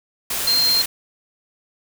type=tone in noise; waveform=sine; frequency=4182 Hz; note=C8; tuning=2 cents flat; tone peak=-15 dBFS; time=0.47-0.82 s; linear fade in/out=5 ms; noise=white; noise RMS=-24 dBFS; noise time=0.3-0.86 s; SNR=+6 dB; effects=none